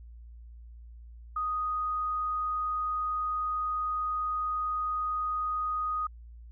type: tone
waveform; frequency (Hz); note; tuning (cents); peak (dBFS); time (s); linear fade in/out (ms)
sine; 1244.5; D#6; 0; -28; 1.36-6.07; 5
effects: added 58 Hz sine -45 dBFS peak until 6.51 s